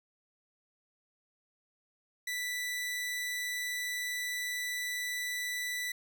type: tone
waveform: sawtooth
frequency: 1975.5 Hz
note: B6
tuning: in tune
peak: -30 dBFS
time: 2.27-5.92 s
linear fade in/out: 5 ms
effects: none